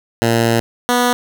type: tone pair in turn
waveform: 10% pulse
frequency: 115.6 / 244.9 Hz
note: A#2 / B3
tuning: -14 / -14 cents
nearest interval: octave + minor second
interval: 1300 cents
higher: second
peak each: -4 / -4 dBFS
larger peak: neither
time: 0.22-0.6 / 0.89-1.13 s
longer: first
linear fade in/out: 0 ms
effects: none